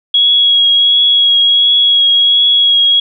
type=tone with vibrato; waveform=sine; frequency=3322 Hz; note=G#7; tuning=in tune; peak=-6 dBFS; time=0.14-3 s; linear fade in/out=5 ms; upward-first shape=triangle; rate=1.4 Hz; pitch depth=18 cents each way; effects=none